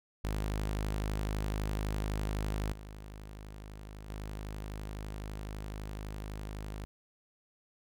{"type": "tone with level steps", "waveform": "sawtooth", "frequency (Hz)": 51.91, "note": "G#1", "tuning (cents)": 0, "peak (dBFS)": [-28, -41, -35], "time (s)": [0.24, 6.85], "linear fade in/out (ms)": 0, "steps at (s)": [2.72, 4.09], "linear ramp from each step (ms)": 10, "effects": []}